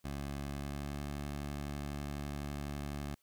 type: tone with pitch glide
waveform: 15% pulse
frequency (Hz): 70.5 to 71.98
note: C#2 to D2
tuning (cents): +30 to -34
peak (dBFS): -32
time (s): 0.04-3.15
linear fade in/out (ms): 10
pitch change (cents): +36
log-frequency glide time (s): 0.56-1.01
effects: white hiss -75 dBFS RMS until 3.22 s